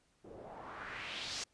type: noise with low-pass filter sweep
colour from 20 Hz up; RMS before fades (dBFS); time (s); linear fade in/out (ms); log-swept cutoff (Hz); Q
white; -45; 0.24-1.44; 5; 390 to 6100; 2.4
effects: pink hiss -73 dBFS RMS until 1.53 s + resampled to 22050 Hz